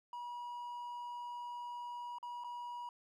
triangle tone with dropouts, 965 Hz, B5, 40 cents flat, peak -40 dBFS, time 0.13-2.89 s, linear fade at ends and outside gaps 2 ms, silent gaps 2.185-2.228 / 2.438-2.444 s, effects none

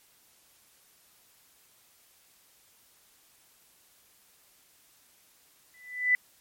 sine tone with exponential growth, 1992 Hz, B6, 14 cents sharp, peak -17 dBFS, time 5.74-6.15 s, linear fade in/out 1 ms, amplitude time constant 89 ms, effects white hiss -62 dBFS RMS until 6.4 s + MP3 64 kbps

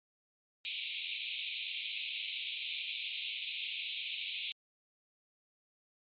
pink band-pass noise, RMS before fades -40 dBFS, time 0.65-4.52 s, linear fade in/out 0 ms, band 2300 to 3900 Hz, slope 96 dB/octave, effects MP3 32 kbps

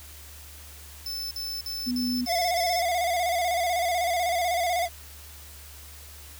45% pulse tone bursts, 5274 Hz, E8, in tune, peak -31 dBFS, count 6, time 1.06-2.81 s, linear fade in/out 2 ms, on 250 ms, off 50 ms
sine tone, 246.9 Hz, B3, in tune, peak -25 dBFS, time 1.86-2.26 s, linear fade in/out 20 ms
square tone with vibrato, 700 Hz, F5, 4 cents sharp, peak -24 dBFS, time 2.26-4.89 s, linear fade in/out 50 ms, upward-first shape square, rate 16 Hz, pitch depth 59 cents each way
effects added 73 Hz sine -46 dBFS peak until 6.39 s + white hiss -47 dBFS RMS until 6.39 s

